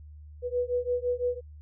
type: beating tone pair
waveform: sine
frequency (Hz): 488.6 / 494.5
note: B4 / B4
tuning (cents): -19 / +2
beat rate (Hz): 5.9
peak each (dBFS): -29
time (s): 0.42-1.41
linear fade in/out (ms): 50
effects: added 75 Hz sine -44 dBFS peak until 1.61 s